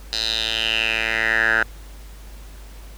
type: tone with band-pass filter sweep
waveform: 10% pulse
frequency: 111.8 Hz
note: A2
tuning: 28 cents sharp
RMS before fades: -21 dBFS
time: 0.13-1.63 s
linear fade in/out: 0 ms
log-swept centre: 4400 to 1500 Hz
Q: 5.7
effects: added 50 Hz sine -37 dBFS peak until 2.97 s + pink hiss -47 dBFS RMS until 2.97 s